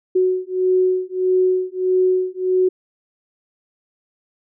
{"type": "beating tone pair", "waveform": "sine", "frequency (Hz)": [369.1, 370.7], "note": ["F#4", "F#4"], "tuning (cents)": [-4, 3], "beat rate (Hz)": 1.6, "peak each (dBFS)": -18, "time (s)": [0.15, 2.69], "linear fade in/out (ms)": 10, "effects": []}